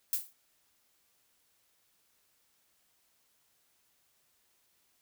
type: noise with exponential decay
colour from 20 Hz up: violet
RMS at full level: -27 dBFS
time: 0.13-0.33 s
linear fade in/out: 1 ms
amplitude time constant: 42 ms
effects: white hiss -72 dBFS RMS until 5.01 s